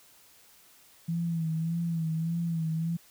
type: tone with vibrato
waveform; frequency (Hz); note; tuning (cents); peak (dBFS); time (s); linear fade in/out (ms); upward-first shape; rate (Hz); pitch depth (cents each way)
sine; 164.81; E3; 0; -27; 1.08-2.97; 10; sine; 1.7; 53
effects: white hiss -58 dBFS RMS until 3.1 s